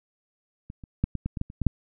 clicks, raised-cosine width 5 ms, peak -26 / -29 / -10 / -17 / -16 / -19 / -14 / -29 / -16 / -6 dBFS, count 10, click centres 0.701 / 0.838 / 1.04 / 1.153 / 1.26 / 1.372 / 1.414 / 1.501 / 1.617 / 1.667 s, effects none

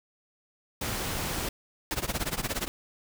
pink noise, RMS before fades -32 dBFS, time 0.81-1.49 s, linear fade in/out 5 ms
pink noise with tremolo, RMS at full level -28 dBFS, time 1.91-2.68 s, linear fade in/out 0 ms, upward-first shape sine, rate 17 Hz, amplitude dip 90%
effects none

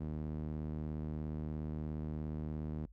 sawtooth tone with band-pass filter, 77 Hz, D#2, 17 cents flat, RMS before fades -40 dBFS, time 0-2.86 s, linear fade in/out 10 ms, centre 200 Hz, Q 1.1, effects noise-tail reverb RT60 0.1 s tail -24 dB re dry + added 50 Hz sine -55 dBFS peak until 2.92 s

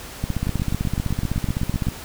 two click trains, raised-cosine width 5 ms, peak -11 / -10 dBFS, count 12 / 27, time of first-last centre 0.47-1.869 / 0.24-1.886 s, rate 7.86 / 15.8 Hz, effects pink hiss -37 dBFS RMS until 2.04 s

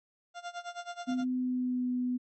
30% pulse tone with tremolo, 699 Hz, F5, 1 cent sharp, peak -33 dBFS, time 0.34-1.25 s, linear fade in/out 50 ms, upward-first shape sine, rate 9.4 Hz, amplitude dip 90%
sine tone with pitch glide, 254 to 249.1 Hz, B3 to B3, +49 to +15 cents, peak -28 dBFS, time 1.07-2.18 s, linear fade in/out 20 ms, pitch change -34 cents, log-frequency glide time 1.27-1.9 s
effects MP3 32 kbps

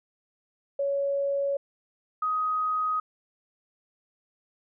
sine tone pair in turn, 559 / 1254.9 Hz, C#5 / D#6, +14 / +14 cents, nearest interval octave + major second, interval 1400 cents, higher second, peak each -24 / -24 dBFS, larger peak neither, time 0.79-1.57 / 2.22-3 s, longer neither, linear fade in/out 5 ms, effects none

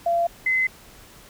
sine tone pair in turn, 684 / 2045 Hz, F5 / C7, -36 / -40 cents, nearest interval octave + perfect fifth, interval 1896 cents, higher second, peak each -18 dBFS, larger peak neither, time 0.06-0.27 / 0.46-0.67 s, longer neither, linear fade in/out 5 ms, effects pink hiss -48 dBFS RMS until 1.29 s

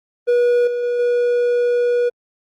triangle tone with level steps, 484.1 Hz, B4, 35 cents flat, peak -10 / -17 / -15 / -12 dBFS, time 0.27-2.1 s, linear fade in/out 20 ms, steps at 0.67 / 0.83 / 0.99 s, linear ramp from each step 5 ms, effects Opus 24 kbps

